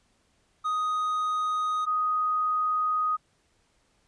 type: tone pair in turn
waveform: triangle / sine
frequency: 1248 / 1248 Hz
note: D#6 / D#6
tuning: +5 / +5 cents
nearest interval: unison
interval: 0 cents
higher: neither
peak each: -23 dBFS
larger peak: neither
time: 0.64-1.86 / 1.86-3.17 s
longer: second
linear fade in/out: 20 ms
effects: pink hiss -68 dBFS RMS until 4.07 s + resampled to 22050 Hz